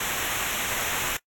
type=noise with comb filter; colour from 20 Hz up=pink; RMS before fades=-28 dBFS; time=0-1.17 s; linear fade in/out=5 ms; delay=0.21 ms; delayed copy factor=-0.75; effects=noise-tail reverb RT60 0.1 s tail -22 dB re dry + AAC 64 kbps